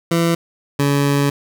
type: tone pair in turn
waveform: 20% pulse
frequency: 168 / 141.79 Hz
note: E3 / C#3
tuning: +33 / +40 cents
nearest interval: minor third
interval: 293 cents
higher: first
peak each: -9 dBFS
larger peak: neither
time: 0.11-0.35 / 0.79-1.3 s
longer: second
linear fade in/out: 5 ms
effects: none